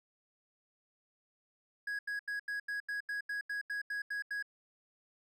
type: tone bursts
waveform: triangle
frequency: 1660 Hz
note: G#6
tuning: 1 cent flat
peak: -33 dBFS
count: 13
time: 1.87-4.426 s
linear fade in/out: 5 ms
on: 120 ms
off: 83 ms
effects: none